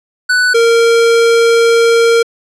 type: tone pair in turn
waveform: square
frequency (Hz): 1489 / 462.8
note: F#6 / A#4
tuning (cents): +11 / -13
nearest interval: octave + minor sixth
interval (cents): 2024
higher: first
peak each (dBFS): -9 / -7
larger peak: second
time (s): 0.29-0.54 / 0.54-2.23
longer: second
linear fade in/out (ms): 10
effects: low-pass 8000 Hz 12 dB/octave